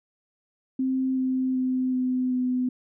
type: tone with pitch steps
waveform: sine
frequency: 261.6 / 259.2 / 256.8 / 254.4 / 252.1 Hz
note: C4 / C4 / C4 / C4 / B3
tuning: 0 / -16 / -32 / -48 / +36 cents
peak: -22 dBFS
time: 0.79-2.69 s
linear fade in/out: 5 ms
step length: 380 ms
effects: none